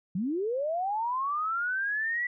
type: linear sweep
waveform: sine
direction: up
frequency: 167 to 1973 Hz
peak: -27 dBFS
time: 0.15-2.27 s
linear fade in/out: 5 ms
effects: none